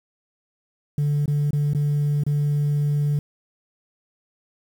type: tone with dropouts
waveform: sine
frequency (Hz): 146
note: D3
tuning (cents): -10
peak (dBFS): -16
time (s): 0.98-3.19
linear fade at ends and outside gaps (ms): 2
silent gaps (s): 1.258-1.279 / 1.507-1.531 / 1.734-1.748 / 2.236-2.265
effects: tanh soft clip ceiling -17 dBFS + 8-bit